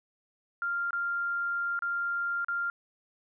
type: tone with dropouts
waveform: sine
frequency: 1394 Hz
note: F6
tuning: 4 cents flat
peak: -28 dBFS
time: 0.62-2.7 s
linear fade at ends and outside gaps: 1 ms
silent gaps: 0.907-0.931 / 1.791-1.822 / 2.446-2.484 s
effects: none